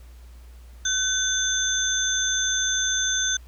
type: tone cluster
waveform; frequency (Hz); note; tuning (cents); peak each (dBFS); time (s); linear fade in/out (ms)
sine; 1519 / 3517 / 6270; F#6 / A7 / G8; +45 / -1 / -1; -27 / -26 / -24; 0.85-3.37; 5
effects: added 60 Hz sine -42 dBFS peak until 3.47 s + pink hiss -57 dBFS RMS until 3.47 s